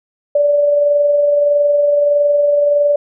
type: tone with amplitude modulation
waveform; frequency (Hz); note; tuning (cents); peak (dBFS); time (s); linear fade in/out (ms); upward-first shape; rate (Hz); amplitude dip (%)
sine; 581; D5; -19; -8; 0.35-2.96; 5; sine; 21.6; 30
effects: none